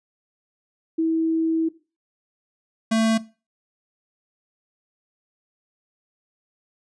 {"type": "tone pair in turn", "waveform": ["sine", "square"], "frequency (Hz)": [324.3, 223.2], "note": ["E4", "A3"], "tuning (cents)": [-28, 25], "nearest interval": "tritone", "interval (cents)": 647, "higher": "first", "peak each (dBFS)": -18, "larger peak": "neither", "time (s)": [[0.98, 1.69], [2.91, 3.18]], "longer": "first", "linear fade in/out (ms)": 10, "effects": ["noise-tail reverb RT60 0.3 s tail -17 dB re dry", "resampled to 22050 Hz"]}